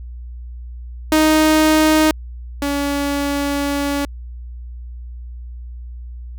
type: tone pair in turn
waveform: sawtooth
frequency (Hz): 311.3 / 283.9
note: D#4 / C#4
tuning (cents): +1 / +41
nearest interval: major second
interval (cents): 160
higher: first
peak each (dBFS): -7 / -14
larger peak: first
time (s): 1.12-2.11 / 2.62-4.05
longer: second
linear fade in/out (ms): 2
effects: added 60 Hz sine -29 dBFS peak until 6.38 s